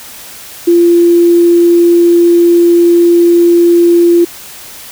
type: tone with quantisation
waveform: sine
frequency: 343.9 Hz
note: F4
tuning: 27 cents flat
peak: -3 dBFS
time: 0.67-4.25 s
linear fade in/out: 10 ms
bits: 5
effects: white hiss -30 dBFS RMS until 4.91 s